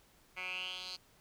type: tone with band-pass filter sweep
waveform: 10% pulse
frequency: 183.8 Hz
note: F#3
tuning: 11 cents flat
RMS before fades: -42 dBFS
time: 0.36-0.97 s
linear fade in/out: 20 ms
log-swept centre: 2100 to 4400 Hz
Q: 6.2
effects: pink hiss -66 dBFS RMS until 1.2 s